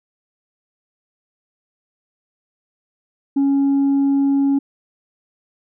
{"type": "tone", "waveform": "sine", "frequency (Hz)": 277.2, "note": "C#4", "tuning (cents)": 0, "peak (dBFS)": -11, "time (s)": [3.36, 4.59], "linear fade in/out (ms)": 10, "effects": ["tanh soft clip ceiling -12 dBFS"]}